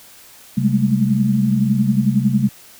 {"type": "tone cluster", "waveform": "sine", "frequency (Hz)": [132.8, 196.4, 207, 218.2], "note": ["C3", "G3", "G#3", "A3"], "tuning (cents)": [26, 4, -5, -14], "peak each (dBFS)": -19, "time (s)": [0.57, 2.49], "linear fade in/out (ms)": 10, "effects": ["white hiss -44 dBFS RMS until 2.79 s"]}